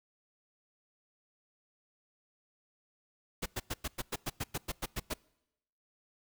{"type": "noise bursts", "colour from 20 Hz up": "pink", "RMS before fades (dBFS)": -35, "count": 13, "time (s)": [3.42, 5.14], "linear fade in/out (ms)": 10, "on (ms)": 40, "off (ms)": 100, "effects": ["noise-tail reverb RT60 0.9 s tail -25 dB re dry"]}